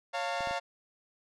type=chord; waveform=sawtooth; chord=Db augmented; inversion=none; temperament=equal with one note detuned; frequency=554.4 / 698.5 / 901.6 Hz; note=Db5 / F5 / A5; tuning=0 / 0 / +42 cents; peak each=-33 / -30 / -33 dBFS; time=0.13-0.6 s; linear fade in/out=20 ms
type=clicks; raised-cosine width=3 ms; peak=-33 dBFS; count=3; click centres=0.407 / 0.473 / 0.51 s
effects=low-pass 5000 Hz 12 dB/octave